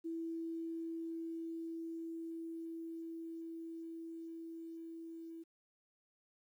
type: tone with level ramp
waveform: sine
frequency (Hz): 329.6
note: E4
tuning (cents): 0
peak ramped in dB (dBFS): -38 to -46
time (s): 0.04-5.44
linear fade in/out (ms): 20
effects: 12-bit